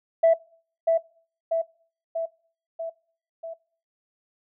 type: tone with echo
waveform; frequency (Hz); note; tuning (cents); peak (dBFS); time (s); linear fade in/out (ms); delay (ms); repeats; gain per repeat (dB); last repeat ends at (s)
sine; 659.3; E5; 0; -12; 0.23-0.34; 10; 640; 5; -4; 3.54
effects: noise-tail reverb RT60 0.5 s tail -24 dB re dry + tanh soft clip ceiling -11 dBFS